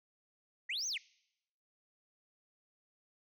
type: linear two-way sweep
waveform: sine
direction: up then down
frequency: 1785 to 6510 to 1785 Hz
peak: -33 dBFS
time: 0.69-0.98 s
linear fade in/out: 10 ms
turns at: 0.87 s
effects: noise-tail reverb RT60 0.8 s tail -25 dB re dry + tanh soft clip ceiling -33 dBFS